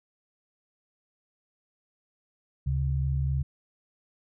sine tone pair together, 71.83 / 135.6 Hz, D2 / C#3, -38 / -38 cents, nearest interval major seventh, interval 1100 cents, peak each -27 dBFS, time 2.66-3.43 s, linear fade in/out 10 ms, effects none

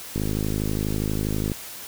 click train, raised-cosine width 3 ms, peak -13 dBFS, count 72, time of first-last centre 0.16-1.518 s, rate 52.3 Hz, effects white hiss -38 dBFS RMS until 1.87 s

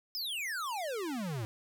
square exponential sweep, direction down, 5300 to 103.83 Hz, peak -35 dBFS, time 0.15-1.45 s, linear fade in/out 0 ms, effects none

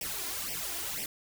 white noise with flanger, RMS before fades -36 dBFS, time 0.01-1.06 s, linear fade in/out 2 ms, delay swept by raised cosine 0.36 to 2.96 ms, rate 2 Hz, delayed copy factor +1, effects none

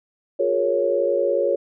sine chord, Bb minor seventh, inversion second, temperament equal with one note detuned, 358.2 / 415.3 / 466.2 / 554.4 Hz, F4 / Ab4 / Bb4 / Db5, +44 / 0 / 0 / 0 cents, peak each -25 / -25 / -25 / -20 dBFS, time 0.39-1.56 s, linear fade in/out 10 ms, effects none

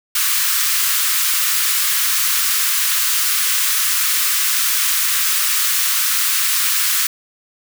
white high-pass noise, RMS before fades -17 dBFS, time 0.15-7.07 s, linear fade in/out 5 ms, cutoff 1100 Hz, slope 48 dB/octave, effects none

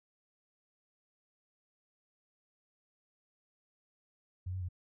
sine tone with pitch steps, 91.1 / 93.3 / 89.2 Hz, F#2 / F#2 / F2, -26 / +15 / +37 cents, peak -35 dBFS, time 4.46-4.688 s, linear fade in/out 10 ms, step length 76 ms, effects none

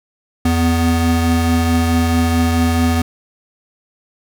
square tone pair together, 84 / 247.4 Hz, E2 / B3, +33 / +3 cents, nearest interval octave + perfect fifth, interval 1870 cents, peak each -16 dBFS, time 0.45-3.02 s, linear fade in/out 5 ms, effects none

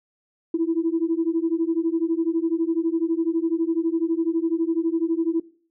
sine beating tone pair, 323.8 / 335.8 Hz, E4 / E4, -31 / +32 cents, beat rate 12 Hz, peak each -22 dBFS, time 0.54-5.4 s, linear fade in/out 5 ms, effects noise-tail reverb RT60 0.5 s tail -20 dB re dry + tanh soft clip ceiling -12 dBFS

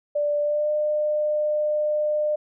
sine tone with pitch glide, 587.3 to 602.4 Hz, D5 to D5, 0 to +44 cents, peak -20 dBFS, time 0.15-2.36 s, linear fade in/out 10 ms, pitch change +44 cents, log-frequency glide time 0.41-0.69 s, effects none

